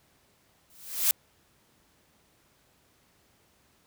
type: noise with exponential growth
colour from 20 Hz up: blue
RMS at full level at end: -20 dBFS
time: 0.7-1.11 s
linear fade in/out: 1 ms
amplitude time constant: 88 ms
effects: pink hiss -65 dBFS RMS until 3.86 s + high-pass 60 Hz 12 dB/octave